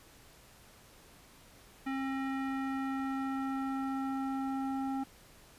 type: tone with low-pass filter sweep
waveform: square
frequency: 268.5 Hz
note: C4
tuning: 45 cents sharp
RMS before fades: -35 dBFS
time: 1.86-5.04 s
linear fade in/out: 10 ms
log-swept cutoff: 2100 to 1000 Hz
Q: 1.8
effects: pink hiss -58 dBFS RMS until 5.58 s + resampled to 32000 Hz